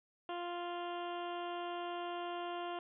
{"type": "harmonic tone with a mistuned harmonic", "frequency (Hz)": 349.2, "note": "F4", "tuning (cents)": 0, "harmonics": [1, 2, 3, 4, 5, 6, 7, 8, 9, 10], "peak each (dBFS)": [-43, -42, -46, -51, -57, -61, -62, -53, -55, -62], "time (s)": [0.29, 2.79], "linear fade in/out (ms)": 2, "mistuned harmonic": 10, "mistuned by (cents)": -32, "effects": []}